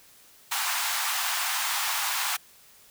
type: high-pass noise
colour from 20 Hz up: pink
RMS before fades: -28 dBFS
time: 0.51-2.37 s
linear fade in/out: 10 ms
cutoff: 790 Hz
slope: 48 dB/octave
effects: white hiss -55 dBFS RMS until 2.9 s